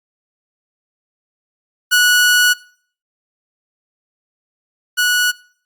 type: tone pair in turn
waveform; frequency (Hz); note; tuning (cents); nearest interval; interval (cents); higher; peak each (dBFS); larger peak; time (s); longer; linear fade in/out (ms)
sawtooth; 1468 / 1468; F#6 / F#6; -14 / -14; unison; 0; neither; -6 / -9; first; 1.91-2.54 / 4.97-5.32; first; 20
effects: noise-tail reverb RT60 0.5 s tail -21 dB re dry + Opus 32 kbps